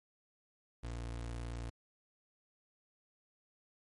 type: tone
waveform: 30% pulse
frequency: 58.27 Hz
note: A#1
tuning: in tune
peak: -37 dBFS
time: 0.83-1.7 s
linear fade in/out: 10 ms
effects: MP3 48 kbps